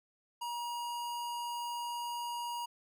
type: tone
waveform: square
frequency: 953 Hz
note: A#5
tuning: 38 cents sharp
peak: -37 dBFS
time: 0.41-2.66 s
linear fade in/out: 10 ms
effects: none